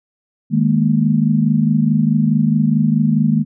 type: chord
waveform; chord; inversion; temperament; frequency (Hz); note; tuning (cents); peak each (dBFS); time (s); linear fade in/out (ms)
sine; D# suspended fourth; none; equal with one note detuned; 155.56 / 208.4 / 233.1; D#3 / G#3 / A#3; 0 / +6 / 0; -16; 0.5-3.45; 50
effects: none